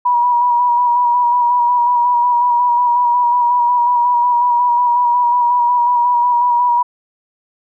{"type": "tone with vibrato", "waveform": "sine", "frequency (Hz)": 968, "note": "B5", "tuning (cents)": -35, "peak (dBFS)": -10, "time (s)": [0.05, 6.83], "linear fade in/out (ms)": 10, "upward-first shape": "square", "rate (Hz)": 5.5, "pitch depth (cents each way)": 23, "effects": []}